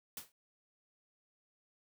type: noise with exponential decay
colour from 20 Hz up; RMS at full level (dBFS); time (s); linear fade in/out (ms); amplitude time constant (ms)
white; -40; 0.17-0.32; 2; 32
effects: none